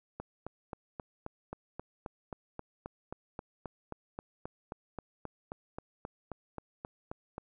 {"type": "click train", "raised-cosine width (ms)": 1, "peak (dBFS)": -25, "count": 28, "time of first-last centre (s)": [0.2, 7.381], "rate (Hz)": 3.76, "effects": []}